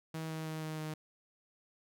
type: tone with pitch steps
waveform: sawtooth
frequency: 160 / 158.8 / 157.62 / 156.44 / 155.27 Hz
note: D#3 / D#3 / D#3 / D#3 / D#3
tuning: +49 / +36 / +23 / +10 / -3 cents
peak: -34 dBFS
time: 0.14-0.94 s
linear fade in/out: 5 ms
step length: 160 ms
effects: none